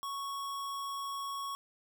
square tone, 1108.7 Hz, C#6, in tune, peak -37 dBFS, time 0.03-1.55 s, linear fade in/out 0 ms, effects none

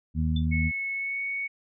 harmonic tone, 79.1 Hz, D#2, 29 cents sharp, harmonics 1 / 2 / 3, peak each -25 / -28 / -30 dBFS, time 0.14-0.72 s, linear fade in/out 50 ms
sine tone with exponential decay, 3520 Hz, A7, in tune, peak -32 dBFS, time 0.36-0.46 s, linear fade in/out 5 ms, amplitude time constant 21 ms
sine tone with pitch glide, 2198 to 2225 Hz, C#7 to C#7, -15 to +6 cents, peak -28 dBFS, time 0.51-1.48 s, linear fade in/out 20 ms, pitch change +21 cents, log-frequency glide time 0.94-1.21 s
effects none

